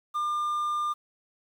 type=tone with quantisation; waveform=triangle; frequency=1200 Hz; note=D6; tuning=37 cents sharp; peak=-24 dBFS; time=0.14-0.94 s; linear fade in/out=20 ms; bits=9; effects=none

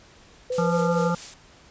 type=tone with vibrato; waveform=sine; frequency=493.9 Hz; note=B4; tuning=in tune; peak=-24 dBFS; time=0.5-1.1 s; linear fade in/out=5 ms; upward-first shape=sine; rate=5.3 Hz; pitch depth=48 cents each way
type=noise with tremolo; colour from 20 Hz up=blue; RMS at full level=-33 dBFS; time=0.52-1.34 s; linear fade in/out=2 ms; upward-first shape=triangle; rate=4.6 Hz; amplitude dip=55%
type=harmonic tone; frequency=172.6 Hz; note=F3; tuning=20 cents flat; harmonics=1 / 3 / 5 / 7 / 8; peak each=-23 / -28 / -30 / -31 / -32 dBFS; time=0.58-1.15 s; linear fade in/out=5 ms
effects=pink hiss -52 dBFS RMS until 1.7 s + resampled to 16000 Hz

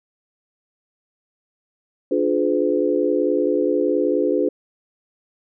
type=chord; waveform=sine; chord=D diminished seventh; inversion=none; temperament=just; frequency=293.7 / 352.4 / 422.9 / 507.5 Hz; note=D4 / F4 / Ab4 / Cb5; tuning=0 / +16 / +31 / +47 cents; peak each=-22 dBFS; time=2.11-4.49 s; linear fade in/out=5 ms; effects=none

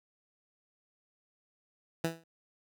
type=tone with exponential decay; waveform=15% pulse; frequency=164.81 Hz; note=E3; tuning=in tune; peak=-20 dBFS; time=2.04-2.24 s; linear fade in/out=5 ms; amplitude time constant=42 ms; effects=none

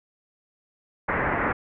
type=low-pass noise; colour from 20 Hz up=white; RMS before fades=-25 dBFS; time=1.08-1.53 s; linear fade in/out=10 ms; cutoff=2000 Hz; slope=48 dB/octave; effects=none

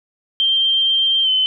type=tone with pitch glide; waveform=sine; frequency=3156 to 3052 Hz; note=G7 to G7; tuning=+11 to -47 cents; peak=-13 dBFS; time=0.4-1.46 s; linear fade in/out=0 ms; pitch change=-58 cents; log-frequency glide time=1.23-1.29 s; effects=none

